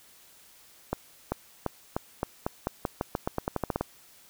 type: accelerating click train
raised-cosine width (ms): 1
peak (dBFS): -13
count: 18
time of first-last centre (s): 0.93-3.81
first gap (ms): 390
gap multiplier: 0.88
effects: white hiss -56 dBFS RMS until 4.29 s